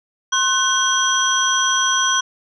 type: tone cluster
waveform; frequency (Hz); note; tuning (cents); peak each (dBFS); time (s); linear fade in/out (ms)
sine; 1061 / 1507 / 3238 / 5920; C6 / F#6 / G#7 / F#8; +24 / +31 / -45 / 0; -20; 0.32-2.21; 10
effects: tanh soft clip ceiling -5 dBFS